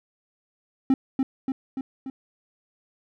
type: tone with echo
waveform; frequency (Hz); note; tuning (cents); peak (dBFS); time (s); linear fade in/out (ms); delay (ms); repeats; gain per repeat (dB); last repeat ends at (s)
triangle; 265.4; C4; +25; -13; 0.9-0.94; 2; 290; 4; -4; 2.1
effects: none